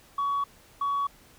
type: tone pair in turn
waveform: sine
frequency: 1125 / 1125 Hz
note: C#6 / C#6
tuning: +25 / +25 cents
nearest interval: unison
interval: 0 cents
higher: neither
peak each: -23 dBFS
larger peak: neither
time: 0.18-0.44 / 0.81-1.07 s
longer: neither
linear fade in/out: 5 ms
effects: tanh soft clip ceiling -22 dBFS + pink hiss -56 dBFS RMS until 1.38 s